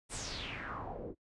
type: noise with low-pass filter sweep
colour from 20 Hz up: pink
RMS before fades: -42 dBFS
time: 0.09-1.15 s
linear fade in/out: 50 ms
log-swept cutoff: 9600 to 340 Hz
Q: 4.2
effects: noise-tail reverb RT60 0.1 s tail -22 dB re dry + resampled to 24000 Hz